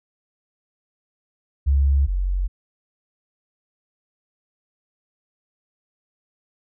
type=tone pair in turn; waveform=sine; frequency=69.3 / 46.07 Hz; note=C#2 / F#1; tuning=0 / -7 cents; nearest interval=perfect fifth; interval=707 cents; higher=first; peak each=-14 / -19 dBFS; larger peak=first; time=1.66-2.07 / 2.07-2.48 s; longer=neither; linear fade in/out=20 ms; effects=none